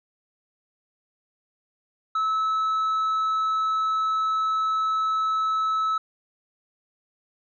sine tone with tanh clipping, 1300 Hz, E6, 24 cents flat, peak -22 dBFS, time 2.15-5.98 s, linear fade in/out 5 ms, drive 3 dB, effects none

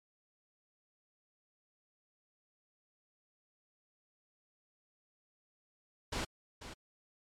pink noise with echo, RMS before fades -36 dBFS, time 6.12-6.25 s, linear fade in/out 10 ms, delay 490 ms, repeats 1, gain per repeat -11 dB, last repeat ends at 6.74 s, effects low-pass 7000 Hz 12 dB/octave + MP3 96 kbps

